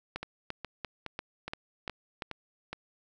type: two click trains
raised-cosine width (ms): 0.3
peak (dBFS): -19 / -21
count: 7 / 7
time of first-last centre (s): 0.16-2.222 / 0.23-2.73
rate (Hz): 2.91 / 2.4
effects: none